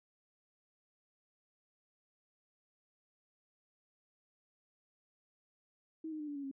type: tone with pitch steps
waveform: sine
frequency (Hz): 319 / 309 / 299.4 / 290 / 280.9 / 272.1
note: D#4 / D#4 / D4 / D4 / C#4 / C#4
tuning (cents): +43 / -12 / +33 / -22 / +23 / -32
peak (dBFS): -39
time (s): 6.04-6.514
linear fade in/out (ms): 5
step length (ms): 79
effects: none